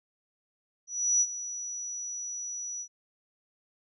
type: tone with ADSR envelope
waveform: sine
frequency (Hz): 5880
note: F#8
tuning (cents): -12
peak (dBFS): -20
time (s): 0.87-2.88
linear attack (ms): 340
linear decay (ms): 49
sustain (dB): -14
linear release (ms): 72
effects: none